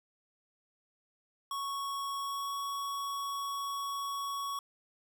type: tone with pitch glide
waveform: square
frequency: 1108.7 to 1117.1 Hz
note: C#6 to C#6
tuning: 0 to +13 cents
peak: -35 dBFS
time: 1.51-4.59 s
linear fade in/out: 2 ms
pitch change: +13 cents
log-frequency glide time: 2.17-2.55 s
effects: none